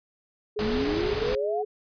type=tone with vibrato; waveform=sine; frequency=420.2 Hz; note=G#4; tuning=20 cents sharp; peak=-27 dBFS; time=0.56-1.65 s; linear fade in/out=10 ms; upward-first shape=sine; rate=2 Hz; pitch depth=19 cents each way
type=noise; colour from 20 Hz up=pink; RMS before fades=-31 dBFS; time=0.59-1.35 s; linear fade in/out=0 ms
type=exponential sweep; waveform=sine; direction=up; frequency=204.2 to 757 Hz; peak=-27 dBFS; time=0.6-1.63 s; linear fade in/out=20 ms
effects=resampled to 11025 Hz